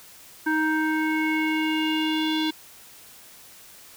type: tone with low-pass filter sweep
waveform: square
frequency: 312.9 Hz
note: D#4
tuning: 10 cents sharp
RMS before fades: -24 dBFS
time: 0.46-2.51 s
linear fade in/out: 10 ms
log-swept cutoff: 1500 to 3700 Hz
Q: 4.6
effects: white hiss -48 dBFS RMS until 3.96 s